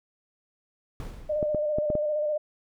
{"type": "noise with exponential decay", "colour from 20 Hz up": "brown", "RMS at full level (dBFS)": -33, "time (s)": [1, 1.79], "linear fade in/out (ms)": 1, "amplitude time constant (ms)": 170}
{"type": "tone with vibrato", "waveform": "sine", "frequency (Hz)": 602, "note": "D5", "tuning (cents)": 43, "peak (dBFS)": -24, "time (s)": [1.29, 2.38], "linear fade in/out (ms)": 10, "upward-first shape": "square", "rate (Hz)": 15, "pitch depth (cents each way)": 27}
{"type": "clicks", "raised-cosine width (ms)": 2, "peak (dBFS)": -16, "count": 5, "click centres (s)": [1.428, 1.547, 1.785, 1.902, 1.953]}
{"effects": []}